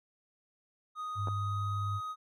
triangle tone with pitch glide, 1244.5 to 1253.9 Hz, D#6 to D#6, 0 to +13 cents, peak -34 dBFS, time 0.95-2.16 s, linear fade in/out 50 ms, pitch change +13 cents, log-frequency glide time 1.12-1.7 s
sine tone, 101 Hz, G#2, 48 cents flat, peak -32 dBFS, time 1.15-2.01 s, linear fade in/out 50 ms
clicks, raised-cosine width 1 ms, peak -26 dBFS, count 2, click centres 1.273 / 1.284 s
effects none

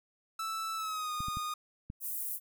45% pulse tone with pitch glide, 1318.5 to 1230.2 Hz, E6 to D#6, 0 to -20 cents, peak -34 dBFS, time 0.39-1.54 s, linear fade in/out 5 ms, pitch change -120 cents, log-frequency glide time 0.76-1.12 s
clicks, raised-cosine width 5 ms, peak -28 dBFS, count 4, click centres 1.205 / 1.284 / 1.371 / 1.901 s
pink high-pass noise, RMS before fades -37 dBFS, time 2-2.4 s, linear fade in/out 50 ms, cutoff 11000 Hz, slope 24 dB/octave
effects none

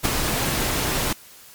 pink noise with ADSR envelope, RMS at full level -18 dBFS, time 0.03-1.13 s, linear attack 25 ms, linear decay 9 ms, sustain -5 dB, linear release 4 ms, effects white hiss -46 dBFS RMS until 1.54 s + MP3 96 kbps

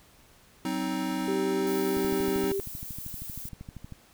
square chord, C diminished, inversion second, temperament just, 188.37 / 261.6 / 314 Hz, Gb3 / C4 / Eb4, +31 / 0 / +16 cents, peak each -35 / -33 / -33 dBFS, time 0.65-2.52 s, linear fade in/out 2 ms
sine tone with pitch glide, 388.2 to 393.2 Hz, G4 to G4, -17 to +5 cents, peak -27 dBFS, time 1.28-2.6 s, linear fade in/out 0 ms, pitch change +22 cents, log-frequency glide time 1.43-2.41 s
violet noise, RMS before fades -40 dBFS, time 1.67-3.49 s, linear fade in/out 2 ms
click train, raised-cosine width 5 ms, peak -28 dBFS, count 26, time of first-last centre 1.97-3.923 s, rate 12.8 Hz
effects pink hiss -58 dBFS RMS until 4.13 s

